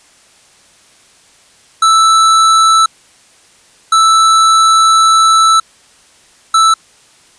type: tone bursts at uneven times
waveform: square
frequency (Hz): 1318.5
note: E6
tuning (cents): 0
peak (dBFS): -6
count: 3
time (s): 1.82-2.86 / 3.92-5.6 / 6.54-6.74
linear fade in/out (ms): 5
effects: white hiss -46 dBFS RMS until 7.38 s + resampled to 22050 Hz